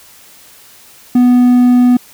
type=tone; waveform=triangle; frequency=246.9 Hz; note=B3; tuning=in tune; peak=-3 dBFS; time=1.15-1.97 s; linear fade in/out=5 ms; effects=white hiss -41 dBFS RMS until 2.13 s